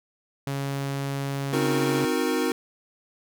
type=tone; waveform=sawtooth; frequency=138.59 Hz; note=C#3; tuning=in tune; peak=-23 dBFS; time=0.47-2.05 s; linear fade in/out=2 ms
type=chord; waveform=square; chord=C half-diminished seventh; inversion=none; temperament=equal with one note detuned; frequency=261.6 / 311.1 / 363.6 / 466.2 Hz; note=C4 / Eb4 / Gb4 / Bb4; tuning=0 / 0 / -30 / 0 cents; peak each=-29 dBFS; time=1.53-2.52 s; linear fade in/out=2 ms
effects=none